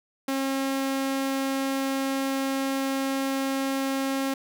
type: tone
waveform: sawtooth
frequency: 270.2 Hz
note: C#4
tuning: 44 cents flat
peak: -21 dBFS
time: 0.28-4.34 s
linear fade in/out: 5 ms
effects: none